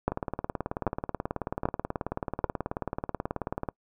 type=two click trains; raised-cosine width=1 ms; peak=-16 / -10 dBFS; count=67 / 4; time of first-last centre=0.12-3.688 / 0.08-2.442 s; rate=18.5 / 1.27 Hz; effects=noise-tail reverb RT60 0.1 s tail -25 dB re dry